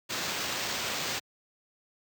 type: noise with sample-and-hold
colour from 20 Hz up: white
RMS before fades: -33 dBFS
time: 0.09-1.2 s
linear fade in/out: 20 ms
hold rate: 11025 Hz
effects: high-pass 100 Hz 12 dB/octave